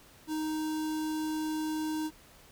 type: tone with notch filter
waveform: square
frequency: 311.1 Hz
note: D#4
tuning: in tune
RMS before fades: -33 dBFS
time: 0.27-2.11 s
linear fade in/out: 50 ms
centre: 2100 Hz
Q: 1.4
effects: pink hiss -57 dBFS RMS until 2.51 s